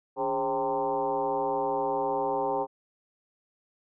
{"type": "tone with frequency modulation", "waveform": "sine", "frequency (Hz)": 659.3, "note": "E5", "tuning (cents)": 0, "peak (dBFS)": -25, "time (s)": [0.16, 2.67], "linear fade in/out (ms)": 50, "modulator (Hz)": 125, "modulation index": 2.5, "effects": []}